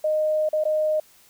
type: tone with dropouts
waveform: sine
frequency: 617 Hz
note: D#5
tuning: 15 cents flat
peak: -19 dBFS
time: 0.04-1 s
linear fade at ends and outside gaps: 5 ms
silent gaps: 0.49-0.53 / 0.639-0.652 s
effects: white hiss -55 dBFS RMS until 1.29 s